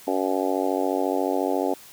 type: harmonic tone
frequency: 94.2 Hz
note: F#2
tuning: 32 cents sharp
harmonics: 3 / 4 / 5 / 6 / 7 / 8 / 9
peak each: -27 / -28 / -29 / -30 / -30 / -31 / -32 dBFS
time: 0.07-1.74 s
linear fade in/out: 5 ms
effects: white hiss -47 dBFS RMS until 1.92 s